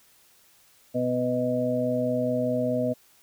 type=harmonic tone; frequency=124.7 Hz; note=B2; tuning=17 cents sharp; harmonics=1 / 2 / 4 / 5; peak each=-33 / -27 / -29 / -27 dBFS; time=0.94-2.94 s; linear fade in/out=20 ms; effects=white hiss -59 dBFS RMS until 3.22 s